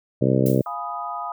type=harmonic tone; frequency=65.41 Hz; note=C2; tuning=in tune; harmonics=2 / 3 / 4 / 5 / 6 / 7 / 8 / 9; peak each=-21 / -23 / -24 / -25 / -26 / -26 / -27 / -28 dBFS; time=0.21-0.62 s; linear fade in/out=10 ms
type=noise with exponential decay; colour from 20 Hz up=violet; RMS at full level=-30 dBFS; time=0.46-0.75 s; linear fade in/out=1 ms; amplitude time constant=61 ms
type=chord; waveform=sine; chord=F half-diminished seventh; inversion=none; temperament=equal; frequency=698.5 / 830.6 / 987.8 / 1244.5 Hz; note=F5 / Ab5 / Cb6 / Eb6; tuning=0 / 0 / 0 / 0 cents; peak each=-33 / -33 / -34 / -30 dBFS; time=0.66-1.32 s; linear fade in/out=2 ms
effects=none